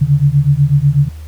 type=beating tone pair; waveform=sine; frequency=138.59 / 146.69 Hz; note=C#3 / D3; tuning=0 / -2 cents; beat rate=8.1 Hz; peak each=-11 dBFS; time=0.01-1.09 s; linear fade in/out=10 ms; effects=added 77 Hz sine -27 dBFS peak until 1.27 s + pink hiss -45 dBFS RMS until 1.27 s